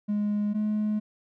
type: tone pair in turn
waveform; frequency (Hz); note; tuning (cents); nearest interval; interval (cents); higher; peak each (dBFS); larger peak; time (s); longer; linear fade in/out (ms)
triangle; 207.7 / 212.2; G#3 / G#3; 0 / +38; unison; 38; second; -21; neither; 0.08-0.54 / 0.54-1; neither; 20
effects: tanh soft clip ceiling -19 dBFS